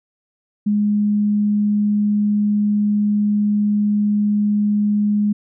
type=tone; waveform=sine; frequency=207.7 Hz; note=G#3; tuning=in tune; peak=-14 dBFS; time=0.66-5.33 s; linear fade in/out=10 ms; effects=none